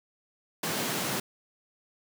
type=high-pass noise; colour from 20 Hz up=pink; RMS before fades=-31 dBFS; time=0.63-1.2 s; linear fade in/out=5 ms; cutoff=140 Hz; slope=24 dB/octave; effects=none